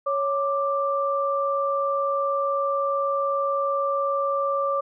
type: tone pair together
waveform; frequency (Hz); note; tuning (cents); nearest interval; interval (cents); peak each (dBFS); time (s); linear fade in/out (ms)
sine; 555.3 / 1178; C#5 / D6; +3 / +5; octave + minor second; 1302; -24; 0.06-4.81; 10
effects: none